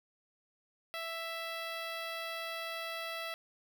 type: tone with notch filter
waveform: 10% pulse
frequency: 661 Hz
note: E5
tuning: 5 cents sharp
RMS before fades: -40 dBFS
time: 0.94-3.34 s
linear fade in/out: 0 ms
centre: 8400 Hz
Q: 1.3
effects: none